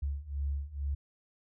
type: beating tone pair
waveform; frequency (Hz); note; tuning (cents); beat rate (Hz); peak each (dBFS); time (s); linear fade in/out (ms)
sine; 69.3 / 71.5; C#2 / D2; 0 / -46; 2.2; -36 / -34; 0.02-0.95; 10
effects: none